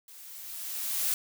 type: noise with level ramp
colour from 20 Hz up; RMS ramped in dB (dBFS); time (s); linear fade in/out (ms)
blue; -50 to -27; 0.08-1.14; 2
effects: none